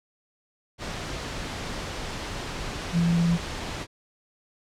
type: tone in noise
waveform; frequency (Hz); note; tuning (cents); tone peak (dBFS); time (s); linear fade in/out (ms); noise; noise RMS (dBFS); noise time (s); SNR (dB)
sine; 170; F3; -46; -19; 2.92-3.39; 50; pink; -33; 0.78-3.87; +11
effects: low-pass 6000 Hz 12 dB/octave

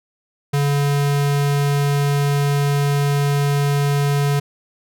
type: tone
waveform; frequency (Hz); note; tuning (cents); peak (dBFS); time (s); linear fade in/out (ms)
square; 142.6; C#3; +49; -16; 0.53-4.4; 10
effects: none

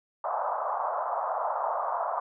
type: band-pass noise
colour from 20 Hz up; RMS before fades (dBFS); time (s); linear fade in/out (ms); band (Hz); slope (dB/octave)
pink; -30; 0.24-2.2; 5; 610 to 1200; 48
effects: none

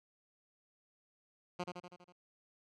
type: tone with echo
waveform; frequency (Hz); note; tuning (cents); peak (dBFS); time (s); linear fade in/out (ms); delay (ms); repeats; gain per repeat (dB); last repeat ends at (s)
10% pulse; 178.2; F3; +35; -28; 1.59-1.64; 10; 81; 6; -4; 2.126
effects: low-pass 5000 Hz 12 dB/octave

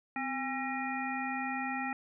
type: harmonic tone with a mistuned harmonic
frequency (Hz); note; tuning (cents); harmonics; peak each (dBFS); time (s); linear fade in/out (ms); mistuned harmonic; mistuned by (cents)
270; C#4; -45; 1 / 3 / 5 / 7 / 9; -38 / -37 / -42 / -39 / -41; 0.16-1.93; 2; 1; -79
effects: none

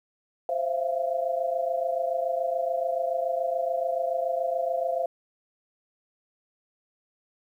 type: tone cluster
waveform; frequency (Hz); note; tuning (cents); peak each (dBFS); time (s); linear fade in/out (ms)
sine; 523 / 664 / 691; C5 / E5 / F5; -1 / +12 / -19; -29; 0.49-5.06; 2
effects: 10-bit

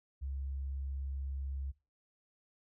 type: tone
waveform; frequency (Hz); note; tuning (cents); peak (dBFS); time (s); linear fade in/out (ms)
sine; 68.1; C#2; -30; -36; 0.21-1.72; 20
effects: noise-tail reverb RT60 0.4 s tail -23 dB re dry

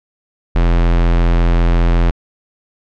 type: tone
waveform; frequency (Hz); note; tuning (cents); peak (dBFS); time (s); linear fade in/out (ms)
square; 42.68; F1; -39; -10; 0.55-2.11; 10
effects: low-pass 3000 Hz 12 dB/octave

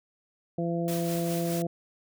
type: harmonic tone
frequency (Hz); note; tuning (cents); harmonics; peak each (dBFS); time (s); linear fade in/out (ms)
169.6; E3; +50; 1 / 2 / 3 / 4; -29 / -32 / -34 / -35; 0.58-1.67; 5
type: noise with tremolo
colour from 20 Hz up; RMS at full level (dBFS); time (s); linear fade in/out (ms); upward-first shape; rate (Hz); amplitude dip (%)
white; -37; 0.88-1.62; 0; triangle; 4.9; 50
effects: none

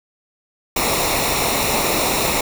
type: noise with comb filter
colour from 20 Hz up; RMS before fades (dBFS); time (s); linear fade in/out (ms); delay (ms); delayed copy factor
pink; -19; 0.76-2.41; 5; 0.63; -0.65
effects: none

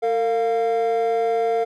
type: tone pair together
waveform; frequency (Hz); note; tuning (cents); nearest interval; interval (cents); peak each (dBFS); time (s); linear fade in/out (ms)
triangle; 454.5 / 698.5; A#4 / F5; -44 / 0; perfect fifth; 744; -17 / -19; 0.02-1.65; 20
effects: tanh soft clip ceiling -12 dBFS

